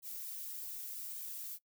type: noise with flanger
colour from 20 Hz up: violet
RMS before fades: -44 dBFS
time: 0.02-1.59 s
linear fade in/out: 50 ms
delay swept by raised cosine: 1.4 to 3.6 ms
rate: 1.7 Hz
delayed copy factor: -0.55
effects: noise-tail reverb RT60 0.1 s tail -21 dB re dry